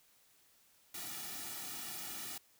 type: noise with comb filter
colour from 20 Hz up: white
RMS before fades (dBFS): -44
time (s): 0.94-2.38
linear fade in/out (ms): 5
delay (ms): 1.9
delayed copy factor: -0.85
effects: white hiss -68 dBFS RMS until 2.59 s